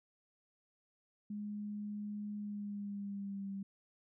sine tone with pitch glide, 207.7 to 196.27 Hz, G#3 to G3, 0 to +2 cents, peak -39 dBFS, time 1.3-3.63 s, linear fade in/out 5 ms, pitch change -98 cents, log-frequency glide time 2.37-3.51 s, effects none

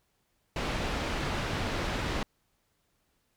pink low-pass noise, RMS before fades -32 dBFS, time 0.56-2.23 s, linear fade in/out 2 ms, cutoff 3800 Hz, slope 12 dB/octave, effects pink hiss -74 dBFS RMS until 3.36 s

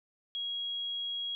sine tone, 3300 Hz, G#7, 12 cents flat, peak -33 dBFS, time 0.35-1.35 s, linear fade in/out 0 ms, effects none

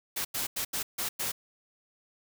white noise bursts at uneven times, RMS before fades -32 dBFS, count 6, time 0.16-0.25 / 0.34-0.47 / 0.56-0.65 / 0.73-0.83 / 0.98-1.09 / 1.19-1.32 s, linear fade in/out 10 ms, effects none

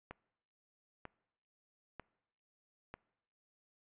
click train, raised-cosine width 0.5 ms, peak -30 dBFS, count 4, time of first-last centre 0.11-2.94 s, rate 1.06 Hz, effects noise-tail reverb RT60 0.9 s tail -23 dB re dry + resampled to 8000 Hz

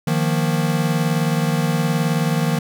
square chord, Eb suspended second, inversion none, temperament equal, 155.56 / 174.61 / 233.1 Hz, Eb3 / F3 / Bb3, 0 / 0 / 0 cents, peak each -20 / -23 / -25 dBFS, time 0.07-2.59 s, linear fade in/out 5 ms, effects none

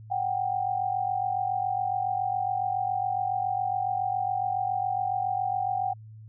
sine tone pair together, 740 / 787.2 Hz, F#5 / G5, 0 / +7 cents, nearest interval minor second, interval 107 cents, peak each -28 dBFS, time 0.1-5.94 s, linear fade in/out 20 ms, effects added 109 Hz sine -43 dBFS peak until 6.28 s

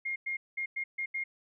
sine tone bursts at uneven times, 2132 Hz, C7, 32 cents sharp, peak -31 dBFS, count 6, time 0.05-0.16 / 0.26-0.37 / 0.57-0.66 / 0.76-0.84 / 0.98-1.06 / 1.14-1.24 s, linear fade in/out 10 ms, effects none

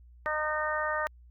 harmonic tone, 306.1 Hz, D#4, 28 cents flat, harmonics 2 / 3 / 4 / 5 / 6, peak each -33 / -36 / -33 / -36 / -34 dBFS, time 0.26-1.07 s, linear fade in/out 0 ms, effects added 60 Hz sine -51 dBFS peak until 1.3 s + Opus 48 kbps

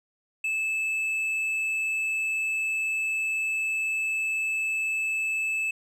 sine tone with tanh clipping, 2618 Hz, E7, 13 cents flat, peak -26 dBFS, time 0.44-5.71 s, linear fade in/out 5 ms, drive 5 dB, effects none

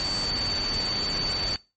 sine tone in noise, 4549 Hz, C#8, 44 cents sharp, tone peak -26 dBFS, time 0-1.56 s, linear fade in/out 0 ms, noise pink, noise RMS -32 dBFS, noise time 0-1.56 s, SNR +3 dB, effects noise-tail reverb RT60 0.3 s tail -24 dB re dry + MP3 32 kbps

